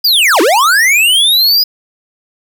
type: linear two-way sweep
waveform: square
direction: down then up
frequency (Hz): 5000 to 293.7 to 5000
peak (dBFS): -7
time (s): 0.04-1.64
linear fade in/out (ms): 10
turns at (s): 0.41
effects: none